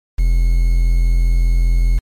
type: tone with quantisation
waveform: triangle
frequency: 42.49 Hz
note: F1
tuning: 47 cents flat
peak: -8 dBFS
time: 0.18-1.99 s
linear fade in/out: 10 ms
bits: 6
effects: MP3 64 kbps